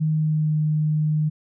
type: tone with pitch glide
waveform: sine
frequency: 155.8 to 153.3 Hz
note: D#3 to D#3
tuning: +3 to -25 cents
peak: -18 dBFS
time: 0-1.3 s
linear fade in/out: 20 ms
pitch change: -28 cents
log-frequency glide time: 0.1-0.57 s
effects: none